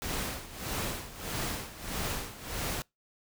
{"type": "noise with tremolo", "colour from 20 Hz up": "pink", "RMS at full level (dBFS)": -33, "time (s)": [0.02, 2.82], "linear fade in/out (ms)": 0, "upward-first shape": "sine", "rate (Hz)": 1.6, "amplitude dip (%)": 80, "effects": ["noise-tail reverb RT60 0.2 s tail -25 dB re dry"]}